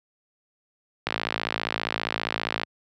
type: click train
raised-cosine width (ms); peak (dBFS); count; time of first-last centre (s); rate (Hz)
0.3; -8; 87; 1.07-2.634; 55
effects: high-pass 100 Hz 12 dB/octave